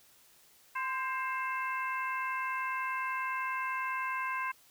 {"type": "harmonic tone with a mistuned harmonic", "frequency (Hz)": 530, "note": "C5", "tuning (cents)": 22, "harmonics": [2, 3, 4, 5], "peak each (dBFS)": [-34, -38, -40, -42], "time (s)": [0.75, 4.52], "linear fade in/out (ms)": 10, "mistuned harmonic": 2, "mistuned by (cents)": -39, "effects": ["white hiss -62 dBFS RMS until 4.7 s"]}